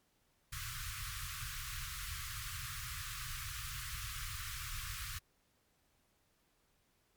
pink band-stop noise, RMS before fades -43 dBFS, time 0.52-5.19 s, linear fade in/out 10 ms, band 140 to 1100 Hz, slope 96 dB/octave, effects pink hiss -75 dBFS RMS until 7.16 s + MP3 96 kbps

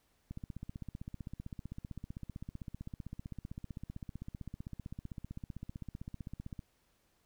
click train, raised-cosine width 5 ms, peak -30 dBFS, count 99, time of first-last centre 0.31-6.592 s, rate 15.6 Hz, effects pink hiss -74 dBFS RMS until 7.25 s

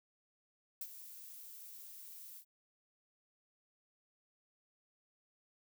violet noise with ADSR envelope, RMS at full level -41 dBFS, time 0.81-2.45 s, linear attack 3 ms, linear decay 51 ms, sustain -11 dB, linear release 76 ms, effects none

